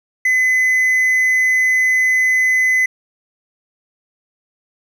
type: tone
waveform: triangle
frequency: 2025 Hz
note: B6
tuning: 43 cents sharp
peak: -10 dBFS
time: 0.25-2.86 s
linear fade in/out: 5 ms
effects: none